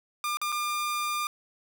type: tone with dropouts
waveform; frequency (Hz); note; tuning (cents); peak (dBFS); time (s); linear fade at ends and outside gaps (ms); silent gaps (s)
sawtooth; 1201; D6; +38; -24; 0.24-1.27; 1; 0.371-0.415 / 0.52-0.524
effects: none